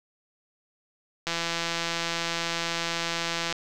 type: click train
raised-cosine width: 0.2 ms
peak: -11 dBFS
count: 380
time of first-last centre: 1.27-3.526 s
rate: 168 Hz
effects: none